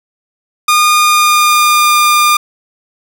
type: tone with pitch glide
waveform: sawtooth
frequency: 1219 to 1204.3 Hz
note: D#6 to D6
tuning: -36 to +43 cents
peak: -3 dBFS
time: 0.68-2.37 s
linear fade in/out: 5 ms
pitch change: -21 cents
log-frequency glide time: 0.95-1.98 s
effects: none